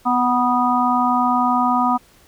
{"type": "harmonic tone with a mistuned harmonic", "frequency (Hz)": 247.7, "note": "B3", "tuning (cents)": 5, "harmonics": [1, 3, 4, 5], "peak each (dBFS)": [-20, -20, -20, -20], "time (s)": [0.05, 1.98], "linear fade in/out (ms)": 20, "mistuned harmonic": 4, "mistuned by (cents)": -26, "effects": ["pink hiss -52 dBFS RMS until 2.27 s"]}